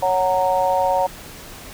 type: harmonic tone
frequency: 185 Hz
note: F#3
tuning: in tune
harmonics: 3 / 4 / 5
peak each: -20 / -20 / -20 dBFS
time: 0.02-1.07 s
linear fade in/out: 10 ms
effects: pink hiss -38 dBFS RMS until 1.73 s